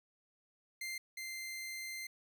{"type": "tone pair in turn", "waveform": "sawtooth", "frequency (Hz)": [2093, 2085], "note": ["C7", "C7"], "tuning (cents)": [0, -7], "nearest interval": "unison", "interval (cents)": 7, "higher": "first", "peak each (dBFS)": [-36, -38], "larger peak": "first", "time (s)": [[0.81, 0.98], [1.17, 2.07]], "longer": "second", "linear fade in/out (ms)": 5, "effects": []}